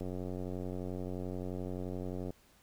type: click train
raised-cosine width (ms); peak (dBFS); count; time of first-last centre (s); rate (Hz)
2; -27; 211; 0.01-2.305; 91.5
effects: pink hiss -65 dBFS RMS until 2.62 s